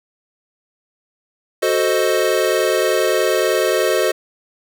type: chord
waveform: square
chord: F# diminished seventh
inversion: none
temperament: equal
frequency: 370 / 440 / 523.3 / 622.3 Hz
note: F#4 / A4 / C5 / Eb5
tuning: 0 / 0 / 0 / 0 cents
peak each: -21 dBFS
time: 1.62-4.12 s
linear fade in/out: 10 ms
effects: none